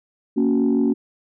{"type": "chord", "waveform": "sine", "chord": "F# major", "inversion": "first", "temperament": "just", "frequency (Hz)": [231.2, 277.5, 370], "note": ["A#3", "C#4", "F#4"], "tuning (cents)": [-14, 2, 0], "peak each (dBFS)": [-18, -18, -22], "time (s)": [0.36, 0.94], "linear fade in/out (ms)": 20, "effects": ["tanh soft clip ceiling -10 dBFS"]}